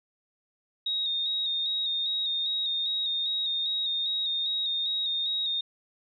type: tone with vibrato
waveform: sine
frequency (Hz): 3729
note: A#7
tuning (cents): 0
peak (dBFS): -26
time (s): 0.86-5.61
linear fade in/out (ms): 5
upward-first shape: square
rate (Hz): 2.5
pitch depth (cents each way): 29
effects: none